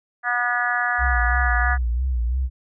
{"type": "harmonic tone", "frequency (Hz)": 243, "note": "B3", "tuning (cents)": -28, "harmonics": [3, 4, 5, 6, 7, 8], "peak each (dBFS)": [-26, -34, -27, -26, -23, -30], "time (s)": [0.23, 1.78], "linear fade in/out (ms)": 50}
{"type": "tone with vibrato", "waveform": "sine", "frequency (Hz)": 61.74, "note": "B1", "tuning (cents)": 0, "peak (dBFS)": -19, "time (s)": [0.98, 2.5], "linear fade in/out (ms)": 50, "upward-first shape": "sine", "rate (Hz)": 3, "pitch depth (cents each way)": 110}
{"effects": []}